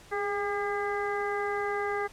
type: harmonic tone with a mistuned harmonic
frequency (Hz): 403.9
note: G#4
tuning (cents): -48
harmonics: 1 / 2 / 3 / 4 / 5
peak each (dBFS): -31 / -34 / -36 / -37 / -38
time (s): 0.11-2.08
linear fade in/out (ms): 20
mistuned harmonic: 1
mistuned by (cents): +35
effects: pink hiss -53 dBFS RMS until 2.12 s + low-pass 10000 Hz 12 dB/octave